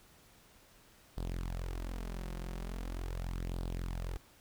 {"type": "tone with flanger", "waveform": "sawtooth", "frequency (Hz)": 43.65, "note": "F1", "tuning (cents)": 0, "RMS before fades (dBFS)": -39, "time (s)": [1.17, 4.17], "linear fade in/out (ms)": 0, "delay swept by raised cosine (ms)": [0.22, 5.62], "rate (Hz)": 0.41, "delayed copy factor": 0.65, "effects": ["pink hiss -62 dBFS RMS until 4.4 s"]}